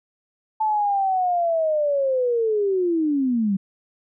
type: linear sweep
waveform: sine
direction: down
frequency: 878 to 187.6 Hz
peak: -18 dBFS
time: 0.6-3.57 s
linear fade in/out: 10 ms
effects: none